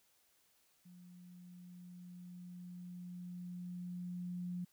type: tone with level ramp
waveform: sine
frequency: 178.2 Hz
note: F3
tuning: 35 cents sharp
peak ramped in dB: -55 to -38 dBFS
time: 0.85-4.65 s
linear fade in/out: 10 ms
effects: white hiss -73 dBFS RMS until 4.72 s